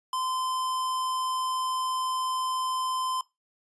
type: tone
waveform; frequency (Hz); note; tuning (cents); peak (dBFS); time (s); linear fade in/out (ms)
square; 1031; C6; -26; -28; 0.13-3.21; 2
effects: noise-tail reverb RT60 0.2 s tail -20 dB re dry + resampled to 24000 Hz